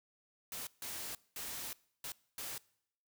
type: noise bursts at uneven times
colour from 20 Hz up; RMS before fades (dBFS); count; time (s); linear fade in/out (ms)
white; -43; 5; 0.52-0.67 / 0.82-1.15 / 1.36-1.73 / 2.04-2.12 / 2.38-2.58; 2
effects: noise-tail reverb RT60 0.7 s tail -23 dB re dry